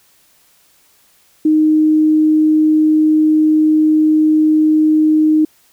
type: tone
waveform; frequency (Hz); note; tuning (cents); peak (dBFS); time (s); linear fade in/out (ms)
sine; 309.7; D#4; -8; -8; 1.45-5.45; 5
effects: white hiss -53 dBFS RMS until 5.72 s